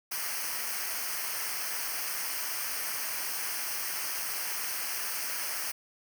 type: noise with comb filter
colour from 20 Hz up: white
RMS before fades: -34 dBFS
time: 0.11-5.72 s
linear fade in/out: 10 ms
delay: 0.27 ms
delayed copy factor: -0.8
effects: none